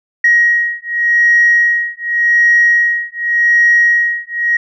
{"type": "beating tone pair", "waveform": "sine", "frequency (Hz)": [1890, 1890.87], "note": ["A#6", "A#6"], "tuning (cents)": [23, 24], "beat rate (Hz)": 0.87, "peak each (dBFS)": -11, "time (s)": [0.24, 4.57], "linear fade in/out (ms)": 5, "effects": ["tanh soft clip ceiling -1 dBFS"]}